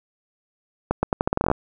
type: accelerating click train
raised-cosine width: 1 ms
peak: -5 dBFS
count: 13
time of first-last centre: 0.91-1.515 s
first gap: 120 ms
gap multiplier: 0.82
effects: none